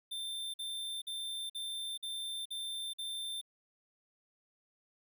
square tone bursts, 3574 Hz, A7, 26 cents sharp, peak -38 dBFS, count 7, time 0.11-3.414 s, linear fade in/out 10 ms, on 430 ms, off 49 ms, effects none

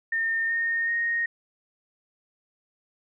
sine tone with pitch steps, 1819 / 1840.1 / 1861.5 Hz, A#6 / A#6 / A#6, -43 / -23 / -3 cents, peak -23 dBFS, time 0.12-1.26 s, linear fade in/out 5 ms, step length 380 ms, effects none

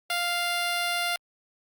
10% pulse tone, 698.5 Hz, F5, in tune, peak -17 dBFS, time 0.1-1.16 s, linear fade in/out 2 ms, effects Opus 48 kbps

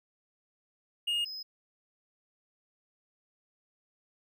triangle tone pair in turn, 2849 / 5076 Hz, F7 / D#8, +34 / +34 cents, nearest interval minor seventh, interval 1000 cents, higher second, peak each -26 / -37 dBFS, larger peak first, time 1.07-1.25 / 1.25-1.43 s, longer neither, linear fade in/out 10 ms, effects none

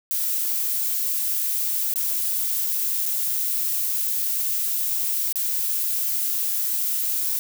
violet noise with dropouts, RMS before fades -24 dBFS, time 0.11-7.39 s, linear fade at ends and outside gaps 0 ms, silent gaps 1.938-1.958 / 2.666-2.67 / 3.055-3.061 / 5.326-5.357 s, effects none

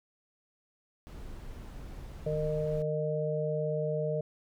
brown noise, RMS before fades -43 dBFS, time 1.07-2.82 s, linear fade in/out 0 ms
harmonic tone, 153 Hz, D#3, 29 cents flat, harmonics 1 / 3 / 4, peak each -33 / -33 / -33 dBFS, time 2.26-4.21 s, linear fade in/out 5 ms
effects none

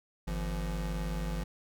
square tone pair together, 50.37 / 169.9 Hz, G1 / F3, +48 / -47 cents, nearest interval octave + major sixth, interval 2105 cents, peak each -34 / -38 dBFS, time 0.27-1.44 s, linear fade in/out 10 ms, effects none

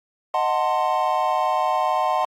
triangle chord, D# diminished seventh, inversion none, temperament equal with one note detuned, 622.3 / 740 / 891.3 / 1046.5 Hz, D#5 / F#5 / A5 / C6, 0 / 0 / +22 / 0 cents, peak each -24 / -21 / -23 / -22 dBFS, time 0.34-2.25 s, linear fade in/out 2 ms, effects AAC 48 kbps

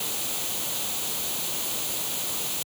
white noise with comb filter, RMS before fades -29 dBFS, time 0-2.63 s, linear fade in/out 5 ms, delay 0.28 ms, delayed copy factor +0.55, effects high-pass 100 Hz 12 dB/octave

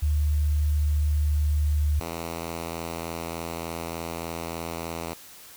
sine / 5% pulse tone pair in turn, 74.5 / 83.35 Hz, D2 / E2, +25 / +20 cents, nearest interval major second, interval 195 cents, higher second, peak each -20 / -20 dBFS, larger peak neither, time 0.02-2 / 2-5.14 s, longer second, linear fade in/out 10 ms, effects white hiss -47 dBFS RMS until 5.56 s

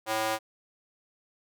square tone with high-pass filter, 110 Hz, A2, in tune, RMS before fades -29 dBFS, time 0.06-0.39 s, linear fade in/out 50 ms, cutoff 650 Hz, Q 1.4, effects none

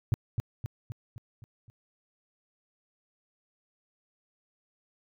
sine tone with echo, 113.2 Hz, A2, 50 cents sharp, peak -19 dBFS, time 0.12-0.14 s, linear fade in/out 0 ms, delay 260 ms, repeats 6, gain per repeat -5 dB, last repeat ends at 1.7 s, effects tanh soft clip ceiling -18 dBFS

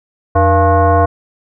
sine tone with frequency modulation, 300.9 Hz, D4, 42 cents sharp, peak -7 dBFS, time 0.35-1.06 s, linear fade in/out 10 ms, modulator 389 Hz, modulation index 2, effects none

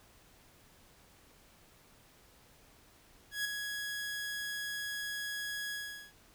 sawtooth tone with ADSR envelope, 1668 Hz, G#6, 7 cents sharp, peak -27 dBFS, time 3.31-6.13 s, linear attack 140 ms, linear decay 5 ms, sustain -6 dB, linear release 410 ms, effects pink hiss -62 dBFS RMS until 6.34 s

